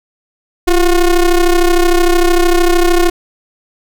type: ring-modulated tone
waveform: square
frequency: 180.6 Hz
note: F#3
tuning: 42 cents flat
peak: -5 dBFS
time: 0.67-3.1 s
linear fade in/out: 10 ms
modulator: 164 Hz
effects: none